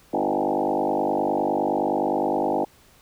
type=tone with frequency modulation; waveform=sine; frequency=554.4 Hz; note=C#5; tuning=in tune; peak=-20 dBFS; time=0.13-2.65 s; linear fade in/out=10 ms; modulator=49.7 Hz; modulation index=6.1; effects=pink hiss -55 dBFS RMS until 3.01 s